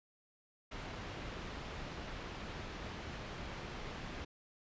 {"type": "low-pass noise", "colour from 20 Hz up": "pink", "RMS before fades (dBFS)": -45, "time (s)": [0.71, 4.25], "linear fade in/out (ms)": 10, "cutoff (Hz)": 3600, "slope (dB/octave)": 12, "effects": ["resampled to 16000 Hz"]}